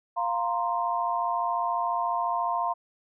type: chord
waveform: sine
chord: F suspended fourth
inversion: none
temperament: equal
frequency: 698.5 / 932.3 / 1046.5 Hz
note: F5 / Bb5 / C6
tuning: 0 / 0 / 0 cents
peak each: -29 dBFS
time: 0.16-2.74 s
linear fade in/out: 20 ms
effects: none